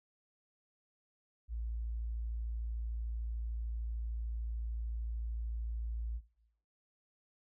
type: tone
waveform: sine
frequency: 56.7 Hz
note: A#1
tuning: 47 cents flat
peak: -36 dBFS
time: 1.48-6.21 s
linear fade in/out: 50 ms
effects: noise-tail reverb RT60 0.8 s tail -17 dB re dry